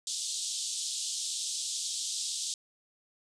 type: band-pass noise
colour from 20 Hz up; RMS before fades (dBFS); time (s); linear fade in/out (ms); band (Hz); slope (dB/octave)
white; -35; 0.07-2.54; 2; 3300 to 8700; 48
effects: none